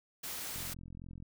white noise, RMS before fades -41 dBFS, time 0.23-0.74 s, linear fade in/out 10 ms
click train, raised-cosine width 5 ms, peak -36 dBFS, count 30, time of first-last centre 0.56-1.225 s, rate 43.6 Hz
effects none

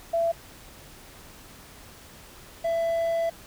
sine / triangle tone pair in turn, 670 / 666.6 Hz, E5 / E5, +28 / +19 cents, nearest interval unison, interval 9 cents, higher first, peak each -21 dBFS, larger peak neither, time 0.13-0.32 / 2.64-3.3 s, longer second, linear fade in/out 10 ms, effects pink hiss -48 dBFS RMS until 3.46 s

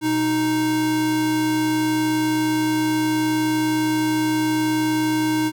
square tone pair together, 123.46 / 311.1 Hz, B2 / D#4, 0 / 0 cents, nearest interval octave + major third, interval 1600 cents, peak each -31 / -19 dBFS, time 0.01-5.52 s, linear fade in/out 50 ms, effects none

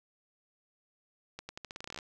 accelerating click train, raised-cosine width 0.2 ms, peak -24 dBFS, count 15, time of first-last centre 1.39-1.988 s, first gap 100 ms, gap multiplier 0.85, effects none

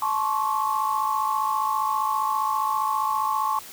sine tone cluster, 868 / 1071 / 1126 Hz, A5 / C6 / C#6, -24 / +40 / +27 cents, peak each -26 dBFS, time 0.02-3.59 s, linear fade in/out 2 ms, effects white hiss -42 dBFS RMS until 3.72 s

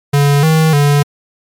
square tone with pitch steps, 142.8 / 158.8 / 144.3 Hz, D3 / D#3 / D3, -48 / +36 / -30 cents, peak -8 dBFS, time 0.13-1.03 s, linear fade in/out 10 ms, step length 300 ms, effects MP3 96 kbps

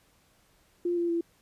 sine tone with pitch steps, 349.2 / 343.4 / 337.7 Hz, F4 / F4 / E4, 0 / -29 / +42 cents, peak -25 dBFS, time 0.85-1.21 s, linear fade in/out 5 ms, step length 120 ms, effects pink hiss -65 dBFS RMS until 1.41 s + resampled to 32000 Hz

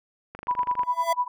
click train, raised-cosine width 0.5 ms, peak -23 dBFS, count 13, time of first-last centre 0.35-0.834 s, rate 24.8 Hz
sine tone with tremolo, 986 Hz, B5, 3 cents flat, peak -19 dBFS, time 0.48-1.28 s, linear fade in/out 5 ms, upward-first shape sine, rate 10 Hz, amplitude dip 95%
square tone with exponential growth, 671 Hz, E5, 31 cents sharp, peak -23 dBFS, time 0.82-1.13 s, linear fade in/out 5 ms, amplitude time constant 67 ms
effects none

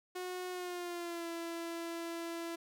sawtooth tone with pitch glide, 364 to 335.7 Hz, F#4 to E4, -28 to +32 cents, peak -35 dBFS, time 0.15-2.56 s, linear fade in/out 10 ms, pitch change -140 cents, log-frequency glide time 0.51-1.28 s, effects none

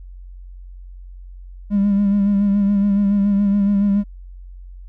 triangle tone with vibrato, 201.2 Hz, G3, 45 cents sharp, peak -10 dBFS, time 1.7-4.04 s, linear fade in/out 50 ms, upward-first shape sine, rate 7.1 Hz, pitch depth 36 cents each way, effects tanh soft clip ceiling -9 dBFS + added 45 Hz sine -34 dBFS peak until 4.88 s

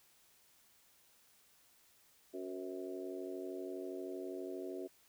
harmonic tone with a mistuned harmonic, 92.5 Hz, F#2, in tune, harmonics 3 / 4 / 5 / 6 / 7, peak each -47 / -43 / -51 / -53 / -50 dBFS, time 2.33-4.88 s, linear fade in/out 20 ms, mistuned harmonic 6, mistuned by -58 cents, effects white hiss -68 dBFS RMS until 5.08 s

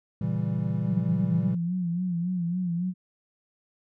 triangle chord, A# diminished seventh, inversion none, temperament equal, 116.54 / 138.59 / 164.81 / 196 Hz, A#2 / C#3 / E3 / G3, 0 / 0 / 0 / 0 cents, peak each -28 / -31 / -27 / -29 dBFS, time 0.21-1.55 s, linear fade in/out 5 ms
sine tone with vibrato, 176.5 Hz, F3, 19 cents sharp, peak -25 dBFS, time 0.86-2.94 s, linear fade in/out 50 ms, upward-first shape sine, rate 3.6 Hz, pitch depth 78 cents each way
effects none

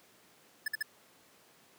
square tone bursts, 1732 Hz, A6, 28 cents flat, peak -31 dBFS, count 3, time 0.66-0.827 s, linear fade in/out 5 ms, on 21 ms, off 52 ms, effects pink hiss -62 dBFS RMS until 1.78 s + high-pass 200 Hz 12 dB/octave

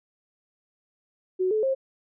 sine tone with pitch steps, 371.1 / 431.8 / 533 Hz, F#4 / A4 / C5, +5 / -33 / +32 cents, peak -21 dBFS, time 1.39-1.75 s, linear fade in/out 20 ms, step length 120 ms, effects none

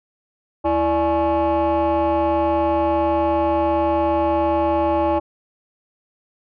sine tone with frequency modulation, 587.3 Hz, D5, in tune, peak -13 dBFS, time 0.64-5.2 s, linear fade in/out 20 ms, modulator 256 Hz, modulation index 1.4, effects tanh soft clip ceiling -15 dBFS

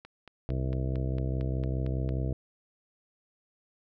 click train, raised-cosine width 0.3 ms, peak -30 dBFS, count 10, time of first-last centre 0.05-2.091 s, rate 4.41 Hz
harmonic tone, 64.9 Hz, C2, 13 cents flat, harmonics 1 / 2 / 3 / 4 / 5 / 6 / 7 / 8 / 9 / 10, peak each -31 / -31 / -41 / -42 / -40 / -47 / -43 / -46 / -53 / -45 dBFS, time 0.49-2.33 s, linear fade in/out 0 ms
effects none

